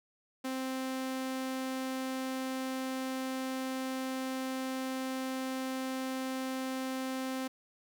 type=tone; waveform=sawtooth; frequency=261.6 Hz; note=C4; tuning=in tune; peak=-30 dBFS; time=0.44-7.48 s; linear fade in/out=10 ms; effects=none